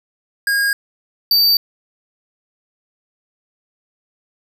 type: tone pair in turn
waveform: square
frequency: 1629 / 4622 Hz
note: G#6 / D8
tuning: -34 / -28 cents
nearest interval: octave + tritone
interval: 1806 cents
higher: second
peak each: -15 / -11 dBFS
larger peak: second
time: 0.47-0.73 / 1.31-1.57 s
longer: neither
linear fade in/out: 2 ms
effects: none